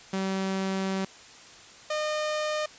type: tone pair in turn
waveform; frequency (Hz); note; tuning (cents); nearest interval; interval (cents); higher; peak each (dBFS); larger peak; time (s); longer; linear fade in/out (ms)
sawtooth; 191.7 / 609.8; G3 / D#5; -38 / -35; octave + minor sixth; 2003; second; -23; neither; 0.13-1.05 / 1.9-2.66; first; 5
effects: white hiss -49 dBFS RMS until 2.78 s + resampled to 16000 Hz